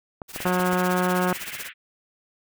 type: clicks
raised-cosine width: 1 ms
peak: -20 dBFS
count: 6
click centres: 0.218 / 0.362 / 0.404 / 0.467 / 0.598 / 0.732 s
type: noise with tremolo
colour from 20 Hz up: white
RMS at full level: -32 dBFS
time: 0.28-1.7 s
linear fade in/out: 50 ms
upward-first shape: triangle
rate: 16 Hz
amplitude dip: 95%
type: band-pass noise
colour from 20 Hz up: pink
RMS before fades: -39 dBFS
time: 0.33-1.74 s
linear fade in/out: 50 ms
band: 1500 to 3200 Hz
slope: 48 dB/octave
type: harmonic tone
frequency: 181.4 Hz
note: F#3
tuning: 34 cents flat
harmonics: 1 / 2 / 3 / 4 / 5 / 6 / 7 / 8 / 9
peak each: -24 / -27 / -29 / -30 / -31 / -32 / -32 / -33 / -34 dBFS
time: 0.45-1.33 s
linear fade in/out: 2 ms
effects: none

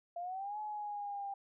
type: linear two-way sweep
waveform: sine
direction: up then down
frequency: 681 to 852 to 792 Hz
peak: -38 dBFS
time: 0.16-1.34 s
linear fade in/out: 5 ms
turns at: 0.59 s
effects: none

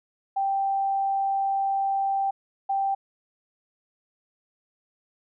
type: tone pair in turn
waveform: sine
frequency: 784 / 784 Hz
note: G5 / G5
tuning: 0 / 0 cents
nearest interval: unison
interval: 0 cents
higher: neither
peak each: -22 dBFS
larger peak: neither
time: 0.36-2.31 / 2.69-2.95 s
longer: first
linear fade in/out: 10 ms
effects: none

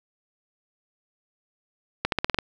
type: accelerating click train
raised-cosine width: 0.3 ms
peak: -6 dBFS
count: 7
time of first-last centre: 2.05-2.387 s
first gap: 72 ms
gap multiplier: 0.9
effects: none

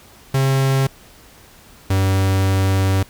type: tone pair in turn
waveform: 45% pulse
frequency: 134.6 / 95.99 Hz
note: C3 / G2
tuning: +49 / -36 cents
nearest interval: tritone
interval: 585 cents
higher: first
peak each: -14 dBFS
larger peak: neither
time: 0.34-0.87 / 1.9-3.03 s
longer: second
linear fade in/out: 5 ms
effects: pink hiss -46 dBFS RMS until 3.09 s

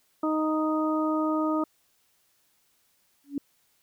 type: harmonic tone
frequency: 311.1 Hz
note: D#4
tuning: in tune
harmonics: 1 / 2 / 3 / 4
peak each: -25 / -31 / -35 / -31 dBFS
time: 0.23-1.64 s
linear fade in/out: 5 ms
type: tone with exponential growth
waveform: sine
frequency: 282.6 Hz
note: C#4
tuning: 34 cents sharp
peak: -23 dBFS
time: 3.24-3.38 s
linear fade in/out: 2 ms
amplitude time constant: 29 ms
effects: white hiss -68 dBFS RMS until 3.82 s

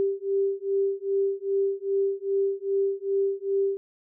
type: beating tone pair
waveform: sine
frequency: 392 / 394.5 Hz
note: G4 / G4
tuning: 0 / +11 cents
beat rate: 2.5 Hz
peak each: -26 dBFS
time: 0-3.77 s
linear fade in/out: 0 ms
effects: none

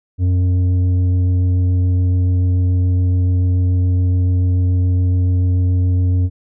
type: tone with tanh clipping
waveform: sine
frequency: 90.7 Hz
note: F#2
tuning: 34 cents flat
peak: -13 dBFS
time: 0.18-6.3 s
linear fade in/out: 50 ms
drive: 7 dB
effects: none

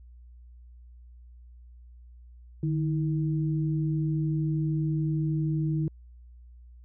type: tone pair together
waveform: sine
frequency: 152.2 / 321.8 Hz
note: D#3 / E4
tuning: -38 / -42 cents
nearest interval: octave + minor second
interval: 1296 cents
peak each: -25 / -32 dBFS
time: 2.63-5.88 s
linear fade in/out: 2 ms
effects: added 60 Hz sine -47 dBFS peak until 6.84 s

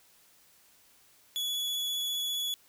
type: tone with vibrato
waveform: 40% pulse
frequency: 3399 Hz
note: G#7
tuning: 39 cents sharp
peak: -29 dBFS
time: 1.36-2.54 s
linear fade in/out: 0 ms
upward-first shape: sine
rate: 15 Hz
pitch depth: 13 cents each way
effects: white hiss -62 dBFS RMS until 2.68 s

